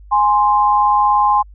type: tone pair together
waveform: sine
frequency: 830.6 / 1046.5 Hz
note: G#5 / C6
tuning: 0 / 0 cents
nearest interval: major third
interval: 400 cents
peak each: -13 dBFS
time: 0.11-1.43 s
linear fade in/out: 20 ms
effects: added 50 Hz sine -37 dBFS peak until 1.54 s